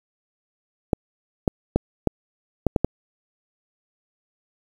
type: clicks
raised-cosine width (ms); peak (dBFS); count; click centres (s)
2; -4; 7; 0.932 / 1.478 / 1.76 / 2.073 / 2.667 / 2.762 / 2.846
effects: 7-bit